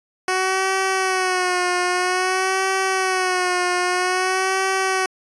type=tone with vibrato; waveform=10% pulse; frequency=370.2 Hz; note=F#4; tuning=1 cent sharp; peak=-10 dBFS; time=0.28-5.06 s; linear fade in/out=2 ms; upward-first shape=sine; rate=0.51 Hz; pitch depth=56 cents each way; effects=resampled to 22050 Hz